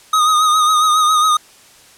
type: tone with vibrato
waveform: square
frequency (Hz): 1244.5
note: D#6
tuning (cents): 0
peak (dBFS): -11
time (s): 0.13-1.37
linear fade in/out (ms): 5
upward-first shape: sine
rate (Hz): 7.3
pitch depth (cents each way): 42
effects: white hiss -45 dBFS RMS until 1.97 s + low-pass 10000 Hz 12 dB/octave